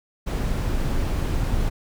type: noise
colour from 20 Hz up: brown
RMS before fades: -23 dBFS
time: 0.26-1.7 s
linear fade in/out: 20 ms
effects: none